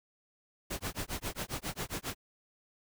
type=noise with tremolo; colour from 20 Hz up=pink; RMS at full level=-35 dBFS; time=0.7-2.15 s; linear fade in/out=10 ms; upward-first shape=sine; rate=7.4 Hz; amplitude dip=100%; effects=none